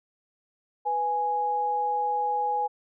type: tone pair together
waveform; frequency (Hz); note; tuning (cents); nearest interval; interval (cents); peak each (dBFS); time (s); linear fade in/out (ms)
sine; 494.3 / 830.6; B4 / G#5; +1 / 0; major sixth; 899; -33 / -24; 0.85-2.68; 20
effects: none